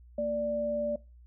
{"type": "tone pair together", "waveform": "sine", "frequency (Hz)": [229.3, 587.3], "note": ["A#3", "D5"], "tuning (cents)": [-28, 0], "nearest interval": "octave + major third", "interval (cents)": 1628, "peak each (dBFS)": [-36, -28], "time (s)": [0.18, 0.96], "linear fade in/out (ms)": 5, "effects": ["noise-tail reverb RT60 0.3 s tail -22 dB re dry", "added 60 Hz sine -51 dBFS peak until 1.26 s"]}